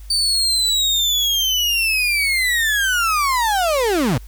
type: linear sweep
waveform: 35% pulse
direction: down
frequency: 4600 to 104.1 Hz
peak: -14 dBFS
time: 0.1-4.18 s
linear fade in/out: 5 ms
effects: added 50 Hz sine -34 dBFS peak until 4.27 s + white hiss -51 dBFS RMS until 4.27 s